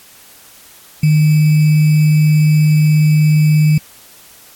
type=tone with sample-and-hold; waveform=sine; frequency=152.8 Hz; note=D#3; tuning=31 cents flat; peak=-7 dBFS; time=1.03-3.78 s; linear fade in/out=5 ms; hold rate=2450 Hz; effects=white hiss -42 dBFS RMS until 4.55 s + AAC 64 kbps